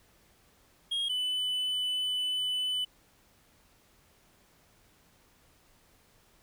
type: tone pair in turn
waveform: triangle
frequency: 3263 / 2999 Hz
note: G#7 / F#7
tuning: -31 / +23 cents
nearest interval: minor second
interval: 146 cents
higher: first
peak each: -27 dBFS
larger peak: neither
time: 0.91-1.09 / 1.09-2.85 s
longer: second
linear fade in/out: 10 ms
effects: pink hiss -64 dBFS RMS until 6.42 s